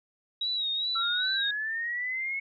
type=tone with vibrato; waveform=sine; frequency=3827 Hz; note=A#7; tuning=45 cents sharp; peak=-27 dBFS; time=0.41-1.51 s; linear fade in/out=5 ms; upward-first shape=sine; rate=2.5 Hz; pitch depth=63 cents each way
type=linear sweep; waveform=sine; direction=up; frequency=1334 to 2200 Hz; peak=-29 dBFS; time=0.95-2.4 s; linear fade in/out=10 ms
effects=none